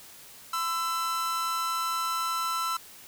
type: tone pair together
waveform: 45% pulse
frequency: 1018.1 / 1330 Hz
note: C6 / E6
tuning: -48 / +15 cents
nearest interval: perfect fourth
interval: 463 cents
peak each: -34 / -28 dBFS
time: 0.53-2.77 s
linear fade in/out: 5 ms
effects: white hiss -49 dBFS RMS until 3.07 s